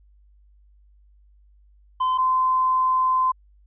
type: tone pair in turn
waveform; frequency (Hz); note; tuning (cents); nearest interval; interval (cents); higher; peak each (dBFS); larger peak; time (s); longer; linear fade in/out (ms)
triangle / sine; 1027 / 1031.3; C6 / C6; -33 / -25; unison; 8; second; -17; neither; 2-2.18 / 2.18-3.32; second; 10
effects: added 50 Hz sine -52 dBFS peak until 3.66 s + resampled to 8000 Hz